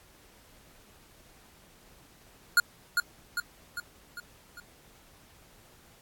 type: tone with echo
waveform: square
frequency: 1434 Hz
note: F6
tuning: 45 cents sharp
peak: -18 dBFS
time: 2.57-2.6 s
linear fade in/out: 2 ms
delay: 400 ms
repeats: 5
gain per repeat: -5 dB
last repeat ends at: 4.6 s
effects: pink hiss -58 dBFS RMS until 6.01 s + AAC 64 kbps